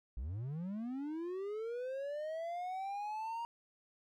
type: linear sweep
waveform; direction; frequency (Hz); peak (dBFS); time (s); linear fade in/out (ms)
triangle; up; 51.9 to 942; -36; 0.17-3.45; 0
effects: none